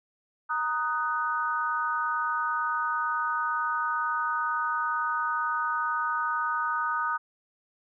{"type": "chord", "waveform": "sine", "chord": "D# minor", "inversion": "second", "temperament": "just", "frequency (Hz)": [933.4, 1244.5, 1493.4], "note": ["A#5", "D#6", "F#6"], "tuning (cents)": [2, 0, 16], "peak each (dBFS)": [-32, -28, -31], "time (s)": [0.49, 7.18], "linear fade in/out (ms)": 20, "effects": []}